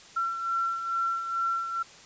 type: beating tone pair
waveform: sine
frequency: 1355 / 1357.3 Hz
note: E6 / F6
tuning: +47 / -50 cents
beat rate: 2.3 Hz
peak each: -27 / -35 dBFS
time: 0.16-1.83 s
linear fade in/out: 10 ms
effects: white hiss -50 dBFS RMS until 2.05 s + resampled to 16000 Hz